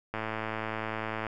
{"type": "click train", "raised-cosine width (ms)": 0.5, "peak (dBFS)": -18, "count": 125, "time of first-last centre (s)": [0.14, 1.267], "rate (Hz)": 110, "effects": []}